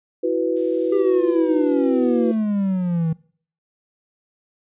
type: chord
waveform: sine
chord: E suspended second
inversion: none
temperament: equal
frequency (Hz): 329.6 / 370 / 493.9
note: E4 / F#4 / B4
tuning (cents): 0 / 0 / 0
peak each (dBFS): -23 / -22 / -21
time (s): 0.23-2.32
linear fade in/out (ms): 10
type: noise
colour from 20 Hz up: violet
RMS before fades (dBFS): -36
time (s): 0.56-2.36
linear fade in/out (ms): 5
type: exponential sweep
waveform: triangle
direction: down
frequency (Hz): 403.9 to 158.9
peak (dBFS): -16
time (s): 0.92-3.13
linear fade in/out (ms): 5
effects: noise-tail reverb RT60 0.5 s tail -22 dB re dry + resampled to 8000 Hz